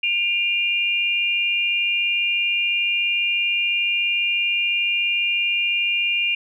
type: tone pair together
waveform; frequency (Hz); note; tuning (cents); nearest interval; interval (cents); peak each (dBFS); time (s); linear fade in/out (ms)
sine; 2411 / 2794; D7 / F7; +45 / 0; minor third; 255; -21; 0.03-6.35; 5
effects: none

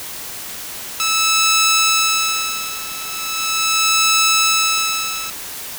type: tone with tremolo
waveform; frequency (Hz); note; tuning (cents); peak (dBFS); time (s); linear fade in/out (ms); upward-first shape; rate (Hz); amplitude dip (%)
10% pulse; 1308; E6; -14; -4; 1-5.3; 0; sine; 0.39; 85
effects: white hiss -30 dBFS RMS until 5.78 s

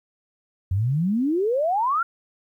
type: exponential sweep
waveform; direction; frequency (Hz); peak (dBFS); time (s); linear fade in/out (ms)
sine; up; 88.2 to 1419; -19; 0.71-2.03; 5
effects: 10-bit

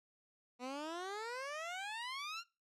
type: exponential sweep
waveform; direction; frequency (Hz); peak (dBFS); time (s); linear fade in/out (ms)
15% pulse; up; 241.9 to 1422; -35; 0.59-2.44; 50
effects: noise-tail reverb RT60 0.3 s tail -24 dB re dry + low-pass 7000 Hz 12 dB/octave

